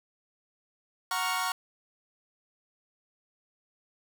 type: chord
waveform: sawtooth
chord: Gb major seventh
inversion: none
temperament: equal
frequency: 740 / 932.3 / 1108.7 / 1396.9 Hz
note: Gb5 / Bb5 / Db6 / F6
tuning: 0 / 0 / 0 / 0 cents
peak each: -31 / -31 / -28 / -31 dBFS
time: 1.11-1.52 s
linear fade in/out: 2 ms
effects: none